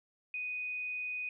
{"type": "tone", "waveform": "sine", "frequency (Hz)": 2489, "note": "D#7", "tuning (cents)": 0, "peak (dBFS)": -35, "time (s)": [0.34, 1.29], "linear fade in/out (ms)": 2, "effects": []}